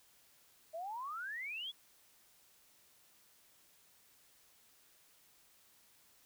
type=exponential sweep; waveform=sine; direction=up; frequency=625 to 3471 Hz; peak=-40 dBFS; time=0.73-1.72 s; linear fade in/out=20 ms; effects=white hiss -67 dBFS RMS until 6.25 s